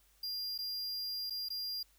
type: tone with dropouts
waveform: square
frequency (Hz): 4800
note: D8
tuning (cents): +37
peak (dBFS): -37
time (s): 0.23-1.83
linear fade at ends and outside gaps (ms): 5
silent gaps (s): 0.579-0.587 / 1.299-1.305 / 1.487-1.502
effects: added 50 Hz sine -69 dBFS peak until 1.98 s + white hiss -69 dBFS RMS until 1.98 s